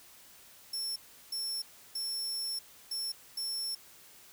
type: tone bursts at uneven times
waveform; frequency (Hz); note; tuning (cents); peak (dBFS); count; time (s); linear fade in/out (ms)
sawtooth; 5400; E8; +41; -31; 5; 0.73-0.96 / 1.32-1.62 / 1.95-2.59 / 2.91-3.12 / 3.37-3.75; 5
effects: white hiss -56 dBFS RMS until 4.32 s